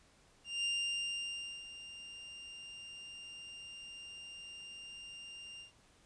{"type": "tone with ADSR envelope", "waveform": "40% pulse", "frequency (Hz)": 2794, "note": "F7", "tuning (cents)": 0, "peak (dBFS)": -31, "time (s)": [0.44, 5.72], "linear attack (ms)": 200, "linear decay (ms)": 1000, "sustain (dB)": -15, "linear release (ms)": 120, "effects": ["pink hiss -66 dBFS RMS until 6.05 s", "resampled to 22050 Hz"]}